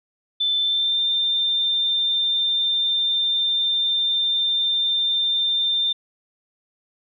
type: tone with pitch glide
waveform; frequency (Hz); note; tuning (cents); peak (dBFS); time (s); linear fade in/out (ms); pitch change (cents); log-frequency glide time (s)
sine; 3530 to 3592; A7 to A7; +5 to +35; -18; 0.4-5.93; 10; +30; 0.59-1
effects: none